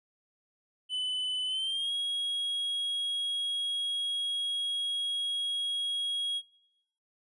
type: tone with pitch glide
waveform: triangle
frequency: 3009 to 3300 Hz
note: F#7 to G#7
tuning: +28 to -12 cents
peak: -28 dBFS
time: 0.89-6.42 s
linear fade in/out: 50 ms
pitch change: +160 cents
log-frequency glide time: 1.46-1.92 s
effects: noise-tail reverb RT60 0.9 s tail -22 dB re dry + resampled to 24000 Hz